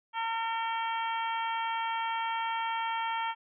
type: harmonic tone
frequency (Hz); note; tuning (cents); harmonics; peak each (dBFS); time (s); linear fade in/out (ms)
454.9; A#4; -42; 2 / 3 / 4 / 5 / 6 / 7; -31 / -38 / -41 / -41 / -45 / -42; 0.13-3.35; 50
effects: none